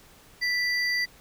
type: tone pair together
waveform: triangle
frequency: 1975.5 / 4701 Hz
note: B6 / D8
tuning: 0 / +1 cents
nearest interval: octave + minor third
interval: 1501 cents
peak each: -23 / -29 dBFS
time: 0.41-1.06 s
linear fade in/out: 20 ms
effects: pink hiss -54 dBFS RMS until 1.2 s